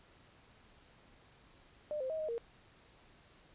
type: tone with pitch steps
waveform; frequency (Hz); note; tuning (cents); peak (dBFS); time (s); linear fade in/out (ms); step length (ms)
sine; 601 / 521 / 634 / 622 / 465.2; D5 / C5 / D#5 / D#5 / A#4; +40 / -7 / +32 / -1 / -4; -35; 1.91-2.38; 0; 94
effects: pink hiss -63 dBFS RMS until 3.54 s + resampled to 8000 Hz